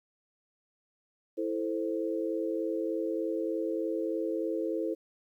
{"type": "chord", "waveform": "sine", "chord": "A minor", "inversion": "second", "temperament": "equal", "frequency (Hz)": [329.6, 440, 523.3], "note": ["E4", "A4", "C5"], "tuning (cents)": [0, 0, 0], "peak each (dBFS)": [-32, -34, -35], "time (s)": [1.37, 4.95], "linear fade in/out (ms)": 20, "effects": ["11-bit"]}